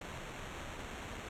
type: noise with sample-and-hold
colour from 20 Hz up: pink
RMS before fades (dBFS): -45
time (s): 0.01-1.29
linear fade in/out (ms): 5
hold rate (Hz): 4900
effects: low-pass 9000 Hz 12 dB/octave